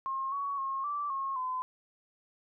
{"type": "tone with pitch steps", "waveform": "sine", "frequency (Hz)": [1071, 1121, 1080, 1165, 1084, 1020], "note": ["C6", "C#6", "C#6", "D6", "C#6", "C6"], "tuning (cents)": [40, 19, -45, -14, -39, -44], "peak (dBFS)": -31, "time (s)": [0.06, 1.62], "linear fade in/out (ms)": 0, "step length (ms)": 260, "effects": []}